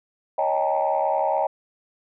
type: tone cluster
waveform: sine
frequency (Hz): 555 / 625 / 786 / 872 / 937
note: C#5 / D#5 / G5 / A5 / A#5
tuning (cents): +2 / +8 / +4 / -16 / +9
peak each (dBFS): -26 / -24 / -24 / -27 / -28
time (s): 0.38-1.47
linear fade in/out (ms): 5
effects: tanh soft clip ceiling -11 dBFS